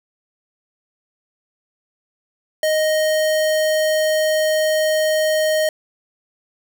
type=tone; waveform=square; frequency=622.3 Hz; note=D#5; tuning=in tune; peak=-16 dBFS; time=2.63-5.69 s; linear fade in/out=2 ms; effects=none